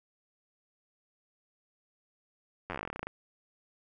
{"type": "slowing click train", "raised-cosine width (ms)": 0.5, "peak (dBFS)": -21, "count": 18, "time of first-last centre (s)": [2.7, 3.07], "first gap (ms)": 10, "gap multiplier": 1.09, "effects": []}